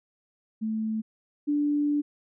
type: tone pair in turn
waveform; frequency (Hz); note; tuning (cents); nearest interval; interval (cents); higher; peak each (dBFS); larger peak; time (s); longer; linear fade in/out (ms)
sine; 219.2 / 292.6; A3 / D4; -6 / -6; perfect fourth; 500; second; -26 / -22; second; 0.61-1.02 / 1.47-2.02; second; 20
effects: none